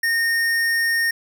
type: tone with hard clipping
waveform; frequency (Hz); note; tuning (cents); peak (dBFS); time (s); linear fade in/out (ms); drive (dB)
triangle; 1840; A#6; -23; -19; 0.03-1.11; 5; 18
effects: none